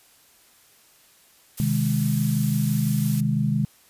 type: noise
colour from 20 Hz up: blue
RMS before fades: -34 dBFS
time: 1.57-3.21 s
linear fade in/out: 10 ms
type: chord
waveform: sine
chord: Ab major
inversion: first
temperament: just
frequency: 129.78 / 155.74 / 207.7 Hz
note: C3 / Eb3 / Ab3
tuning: -14 / +2 / 0 cents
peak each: -24 dBFS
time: 1.6-3.65 s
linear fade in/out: 0 ms
effects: white hiss -56 dBFS RMS until 3.89 s + resampled to 32000 Hz